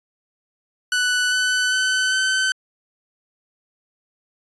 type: tone with pitch steps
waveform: sawtooth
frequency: 1487 / 1500.8 / 1514.7 / 1528.8 Hz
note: F#6 / F#6 / F#6 / G6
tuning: +8 / +24 / +40 / -44 cents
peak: -14 dBFS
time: 0.92-2.52 s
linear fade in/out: 2 ms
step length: 400 ms
effects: resampled to 22050 Hz

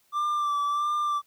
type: tone with vibrato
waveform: triangle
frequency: 1176 Hz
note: D6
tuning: 2 cents sharp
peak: -22 dBFS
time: 0.12-1.22 s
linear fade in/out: 50 ms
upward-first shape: sine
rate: 1.5 Hz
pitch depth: 31 cents each way
effects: white hiss -66 dBFS RMS until 1.26 s

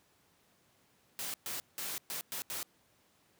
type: noise bursts at uneven times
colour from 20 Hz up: white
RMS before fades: -39 dBFS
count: 6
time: 1.19-1.34 / 1.46-1.6 / 1.78-1.98 / 2.1-2.21 / 2.32-2.42 / 2.5-2.63 s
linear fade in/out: 0 ms
effects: pink hiss -69 dBFS RMS until 3.39 s + high-pass 100 Hz 12 dB/octave

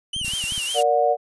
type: tone with vibrato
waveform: 45% pulse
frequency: 2953 Hz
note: F#7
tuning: 4 cents flat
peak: -25 dBFS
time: 0.13-0.81 s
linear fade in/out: 5 ms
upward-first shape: sine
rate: 5.4 Hz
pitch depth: 130 cents each way
type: clicks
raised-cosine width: 5 ms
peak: -25 dBFS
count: 8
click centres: 0.164 / 0.214 / 0.247 / 0.281 / 0.336 / 0.44 / 0.522 / 0.579 s
type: noise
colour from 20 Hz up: blue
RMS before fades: -27 dBFS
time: 0.24-0.83 s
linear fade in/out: 10 ms
type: chord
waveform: sine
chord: Bb augmented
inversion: none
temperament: just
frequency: 466.2 / 582.7 / 728.4 Hz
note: Bb4 / D5 / F#5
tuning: 0 / -14 / -27 cents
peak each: -22 / -20 / -19 dBFS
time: 0.74-1.17 s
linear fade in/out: 50 ms
effects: resampled to 24000 Hz

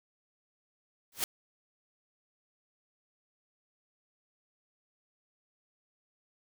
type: noise with exponential growth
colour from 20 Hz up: white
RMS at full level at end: -26 dBFS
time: 1.12-1.24 s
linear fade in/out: 2 ms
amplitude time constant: 24 ms
effects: none

